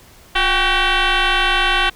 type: tone with frequency modulation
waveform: sine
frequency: 791 Hz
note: G5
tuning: 15 cents sharp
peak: -11 dBFS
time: 0.35-1.9 s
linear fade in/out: 10 ms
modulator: 383 Hz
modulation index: 7
effects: tanh soft clip ceiling -11 dBFS + pink hiss -46 dBFS RMS until 1.95 s